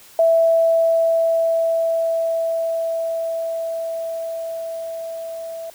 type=tone with level ramp; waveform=sine; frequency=659.3 Hz; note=E5; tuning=in tune; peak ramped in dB=-11 to -28 dBFS; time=0.19-5.7 s; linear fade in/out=2 ms; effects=white hiss -46 dBFS RMS until 5.74 s